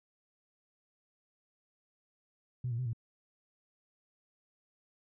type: tone with pitch steps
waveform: sine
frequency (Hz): 124.9 / 116.4 / 127.2 / 115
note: B2 / A#2 / C3 / A#2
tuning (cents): +20 / -2 / -48 / -23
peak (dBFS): -31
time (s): 2.64-2.932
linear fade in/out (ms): 5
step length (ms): 73
effects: tanh soft clip ceiling -27 dBFS